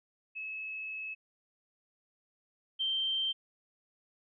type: tone pair in turn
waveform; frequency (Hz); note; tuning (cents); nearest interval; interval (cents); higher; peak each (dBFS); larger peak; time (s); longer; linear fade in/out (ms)
sine; 2587 / 3136; E7 / G7; -33 / 0; minor third; 333; second; -37 / -29; second; 0.35-1.15 / 2.79-3.33; first; 20
effects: none